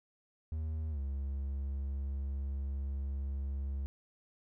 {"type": "tone with pitch glide", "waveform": "triangle", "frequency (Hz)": [78.5, 68.73], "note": ["D#2", "C#2"], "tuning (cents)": [16, -14], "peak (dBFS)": -32, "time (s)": [0.52, 3.86], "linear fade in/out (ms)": 0, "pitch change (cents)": -230, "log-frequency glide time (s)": [0.91, 0.99], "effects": []}